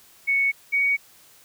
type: tone pair in turn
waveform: sine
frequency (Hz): 2217 / 2243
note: C#7 / C#7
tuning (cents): 0 / +20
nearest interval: unison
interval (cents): 20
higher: second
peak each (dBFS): -18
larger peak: neither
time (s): 0.27-0.52 / 0.72-0.97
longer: neither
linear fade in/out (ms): 20
effects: white hiss -53 dBFS RMS until 1.44 s